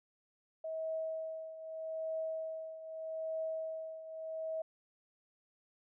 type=tone with tremolo; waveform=sine; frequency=641 Hz; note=E5; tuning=49 cents flat; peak=-34 dBFS; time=0.64-4.62 s; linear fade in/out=5 ms; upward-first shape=triangle; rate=0.81 Hz; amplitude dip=75%; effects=none